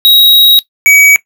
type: tone pair in turn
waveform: square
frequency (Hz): 3817 / 2270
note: A#7 / C#7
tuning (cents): +40 / +41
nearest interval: major sixth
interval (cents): 899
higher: first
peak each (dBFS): -3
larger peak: neither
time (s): 0.05-0.59 / 0.86-1.16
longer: first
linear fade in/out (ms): 0
effects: noise-tail reverb RT60 0.1 s tail -17 dB re dry